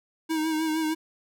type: tone with vibrato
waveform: square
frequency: 315.8 Hz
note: D#4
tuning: 26 cents sharp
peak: -25 dBFS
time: 0.29-0.95 s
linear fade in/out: 20 ms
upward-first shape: sine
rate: 6.5 Hz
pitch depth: 38 cents each way
effects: none